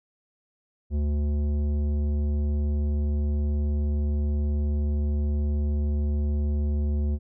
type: tone with tanh clipping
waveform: triangle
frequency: 73.42 Hz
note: D2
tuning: in tune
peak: -24 dBFS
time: 0.9-7.19 s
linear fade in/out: 50 ms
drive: 16 dB
effects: none